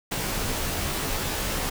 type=noise with comb filter; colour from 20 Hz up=pink; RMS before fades=-28 dBFS; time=0.11-1.7 s; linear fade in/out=10 ms; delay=17 ms; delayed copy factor=-1; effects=none